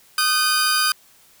sawtooth tone cluster, 1234 / 1529 / 4847 Hz, D#6 / G6 / D#8, -15 / -44 / -46 cents, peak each -18 dBFS, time 0.18-0.92 s, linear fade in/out 2 ms, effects white hiss -53 dBFS RMS until 1.4 s

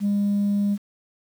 sine tone, 202.8 Hz, G#3, 41 cents flat, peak -17 dBFS, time 0-0.78 s, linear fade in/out 50 ms, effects tanh soft clip ceiling -17 dBFS + 8-bit

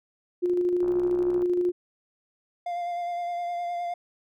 sine tone with tremolo, 355.7 Hz, F4, 32 cents sharp, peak -20 dBFS, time 0.42-1.72 s, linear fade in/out 20 ms, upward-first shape square, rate 13 Hz, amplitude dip 30%
click train, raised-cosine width 1 ms, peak -26 dBFS, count 39, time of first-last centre 0.83-1.426 s, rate 63.8 Hz
triangle tone with vibrato, 698.5 Hz, F5, in tune, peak -26 dBFS, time 2.66-3.94 s, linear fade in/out 5 ms, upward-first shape sine, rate 9.7 Hz, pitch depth 19 cents each way
effects none

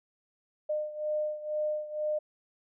sine beating tone pair, 606 / 608.1 Hz, D#5 / D#5, -46 / -40 cents, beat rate 2.1 Hz, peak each -31 / -35 dBFS, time 0.69-2.19 s, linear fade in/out 10 ms, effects none

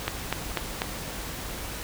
click train, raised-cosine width 0.3 ms, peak -9 dBFS, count 4, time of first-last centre 0.08-0.819 s, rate 4.06 Hz, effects added 50 Hz sine -43 dBFS peak until 1.83 s + pink hiss -36 dBFS RMS until 1.83 s

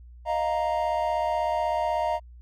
triangle chord, Eb suspended second, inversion none, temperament equal, 622.3 / 698.5 / 932.3 Hz, Eb5 / F5 / Bb5, 0 / 0 / 0 cents, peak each -26 dBFS, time 0.25-2.2 s, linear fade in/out 50 ms, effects added 60 Hz sine -44 dBFS peak until 2.41 s + Opus 48 kbps

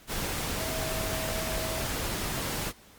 sine tone in noise, 643 Hz, E5, 43 cents flat, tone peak -36 dBFS, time 0.56-1.87 s, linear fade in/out 50 ms, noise pink, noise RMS -32 dBFS, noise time 0.07-2.73 s, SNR -7 dB, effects pink hiss -55 dBFS RMS until 2.98 s + Opus 48 kbps

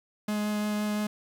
45% pulse tone with vibrato, 210 Hz, G#3, 19 cents sharp, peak -27 dBFS, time 0.28-1.07 s, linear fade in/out 5 ms, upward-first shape triangle, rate 5.8 Hz, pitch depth 9 cents each way, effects 10-bit

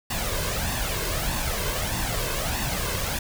pink noise with flanger, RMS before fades -27 dBFS, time 0.1-3.19 s, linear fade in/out 5 ms, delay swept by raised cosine 1.1 to 1.95 ms, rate 1.6 Hz, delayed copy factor +0.6, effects none

